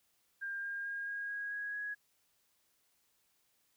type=tone with pitch steps; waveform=sine; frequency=1600 / 1611.1 / 1622.3 / 1633.6 / 1645 / 1656.4 / 1667.9 Hz; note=G6 / G6 / G#6 / G#6 / G#6 / G#6 / G#6; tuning=+35 / +47 / -41 / -29 / -17 / -5 / +7 cents; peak=-37 dBFS; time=0.41-1.95 s; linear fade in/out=20 ms; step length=220 ms; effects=white hiss -75 dBFS RMS until 3.76 s